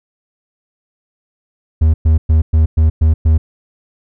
triangle tone bursts, 79 Hz, D#2, 27 cents sharp, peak -5 dBFS, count 7, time 1.81-3.38 s, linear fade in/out 10 ms, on 130 ms, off 110 ms, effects none

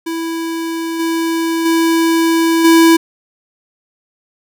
square tone with level steps, 329.6 Hz, E4, in tune, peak -19 / -15 / -11 / -6 dBFS, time 0.06-2.97 s, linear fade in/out 10 ms, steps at 0.99 / 1.65 / 2.64 s, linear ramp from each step 10 ms, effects none

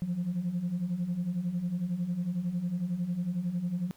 sine beating tone pair, 169 / 180 Hz, E3 / F#3, +43 / -47 cents, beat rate 11 Hz, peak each -34 / -29 dBFS, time 0.02-3.91 s, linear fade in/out 0 ms, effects tanh soft clip ceiling -24 dBFS + pink hiss -61 dBFS RMS until 3.96 s

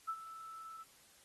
sine tone with ADSR envelope, 1318.5 Hz, E6, in tune, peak -34 dBFS, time 0.07-0.84 s, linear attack 22 ms, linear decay 62 ms, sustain -13 dB, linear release 19 ms, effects white hiss -64 dBFS RMS until 1.24 s + AAC 32 kbps

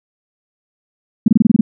sine tone bursts, 219.2 Hz, A3, 6 cents flat, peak -4 dBFS, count 8, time 1.26-1.61 s, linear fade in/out 5 ms, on 21 ms, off 26 ms, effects none

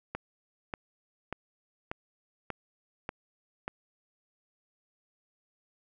click train, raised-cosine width 0.5 ms, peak -19 dBFS, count 7, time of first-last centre 0.15-3.679 s, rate 1.7 Hz, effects none

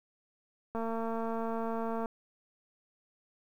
click train, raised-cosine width 1 ms, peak -23 dBFS, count 298, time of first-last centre 0.75-2.058 s, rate 227 Hz, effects 10-bit

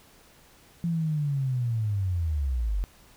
sine linear sweep, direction down, 172.1 to 44.1 Hz, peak -24 dBFS, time 0.84-2.84 s, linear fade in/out 0 ms, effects pink hiss -56 dBFS RMS until 3.16 s

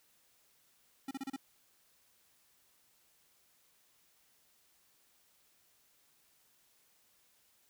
square tone bursts, 270 Hz, C#4, 45 cents flat, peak -38 dBFS, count 5, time 1.08-1.363 s, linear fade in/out 5 ms, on 31 ms, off 32 ms, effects white hiss -70 dBFS RMS until 7.69 s

